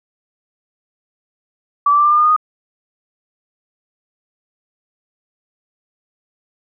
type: tone with pitch steps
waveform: sine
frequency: 1153 / 1165.1 / 1177.2 / 1189.5 / 1202 / 1214.5 / 1227.2 / 1240 Hz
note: D6 / D6 / D6 / D6 / D6 / D#6 / D#6 / D#6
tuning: -32 / -14 / +4 / +22 / +40 / -42 / -24 / -6 cents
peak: -9 dBFS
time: 1.86-2.364 s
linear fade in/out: 5 ms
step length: 63 ms
effects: none